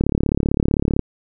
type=click train; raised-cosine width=3 ms; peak=-4 dBFS; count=36; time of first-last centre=0.01-0.993 s; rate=35.6 Hz; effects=none